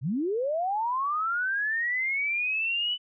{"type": "linear sweep", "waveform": "sine", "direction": "up", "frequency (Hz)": [110, 2999], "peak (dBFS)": -25, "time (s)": [0.01, 2.98], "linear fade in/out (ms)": 50, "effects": []}